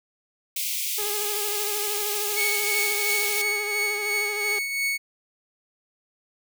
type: high-pass noise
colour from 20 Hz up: white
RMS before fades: -28 dBFS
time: 0.56-3.42 s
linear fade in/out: 5 ms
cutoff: 2100 Hz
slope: 96 dB/octave
type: tone with vibrato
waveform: sawtooth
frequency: 415.3 Hz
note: G#4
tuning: in tune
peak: -27 dBFS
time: 0.98-4.59 s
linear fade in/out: 5 ms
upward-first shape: sine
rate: 13 Hz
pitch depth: 37 cents each way
type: tone with tremolo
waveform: 40% pulse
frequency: 2217 Hz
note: C#7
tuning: in tune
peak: -21 dBFS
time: 2.36-4.98 s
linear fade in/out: 20 ms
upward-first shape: triangle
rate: 2.9 Hz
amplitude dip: 55%
effects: none